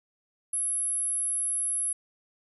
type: tone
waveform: sine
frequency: 10910 Hz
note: F9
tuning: 42 cents flat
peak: -26 dBFS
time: 0.53-1.93 s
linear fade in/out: 5 ms
effects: none